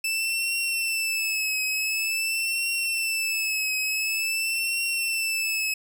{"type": "tone with vibrato", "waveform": "sawtooth", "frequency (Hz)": 2639, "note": "E7", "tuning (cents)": 1, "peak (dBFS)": -21, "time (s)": [0.04, 5.74], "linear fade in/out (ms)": 5, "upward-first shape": "triangle", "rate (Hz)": 0.47, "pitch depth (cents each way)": 65, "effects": []}